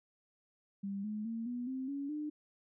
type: tone with pitch steps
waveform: sine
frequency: 198.2 / 212.4 / 227.7 / 244 / 261.5 / 280.3 / 300.4 Hz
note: G3 / G#3 / A#3 / B3 / C4 / C#4 / D4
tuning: +19 / +39 / -40 / -21 / -1 / +19 / +39 cents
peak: -36 dBFS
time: 0.83-2.3 s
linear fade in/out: 10 ms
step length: 210 ms
effects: none